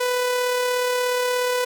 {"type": "tone with amplitude modulation", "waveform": "sawtooth", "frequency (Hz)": 496.5, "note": "B4", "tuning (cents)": 9, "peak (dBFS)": -15, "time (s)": [0, 1.65], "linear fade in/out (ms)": 10, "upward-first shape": "sine", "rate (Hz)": 36.8, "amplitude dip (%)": 25, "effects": []}